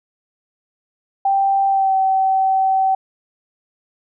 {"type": "tone with pitch glide", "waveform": "sine", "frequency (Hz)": [784, 766.5], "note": ["G5", "G5"], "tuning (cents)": [0, -39], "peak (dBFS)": -13, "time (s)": [1.25, 2.95], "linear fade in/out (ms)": 5, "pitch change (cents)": -39, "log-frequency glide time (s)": [1.68, 1.95], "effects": []}